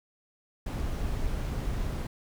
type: noise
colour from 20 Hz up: brown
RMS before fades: -31 dBFS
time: 0.66-2.07 s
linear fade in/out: 5 ms
effects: none